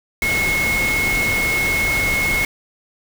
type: tone in noise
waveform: sine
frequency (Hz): 2175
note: C#7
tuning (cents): -33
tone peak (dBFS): -17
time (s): 0.22-2.45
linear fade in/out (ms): 2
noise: pink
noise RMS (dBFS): -24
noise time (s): 0.22-2.45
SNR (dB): +4
effects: none